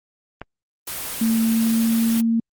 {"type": "click", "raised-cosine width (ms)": 0.5, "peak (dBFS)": -16, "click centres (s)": 0.416}
{"type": "noise", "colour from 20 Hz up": "white", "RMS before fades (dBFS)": -29, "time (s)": [0.87, 2.21], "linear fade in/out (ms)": 5}
{"type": "tone with pitch glide", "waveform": "sine", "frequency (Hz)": [225.8, 228.4], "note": ["A3", "A#3"], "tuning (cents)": [45, -35], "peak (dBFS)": -16, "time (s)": [1.21, 2.4], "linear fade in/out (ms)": 5, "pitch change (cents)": 20, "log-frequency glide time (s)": [1.45, 2.05]}
{"effects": ["Opus 24 kbps"]}